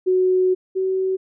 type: tone pair in turn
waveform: sine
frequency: 370 / 378 Hz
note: F#4 / F#4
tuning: 0 / +37 cents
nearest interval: unison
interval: 37 cents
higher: second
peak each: -14 / -18 dBFS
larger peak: first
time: 0.06-0.55 / 0.75-1.17 s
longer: first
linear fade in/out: 20 ms
effects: none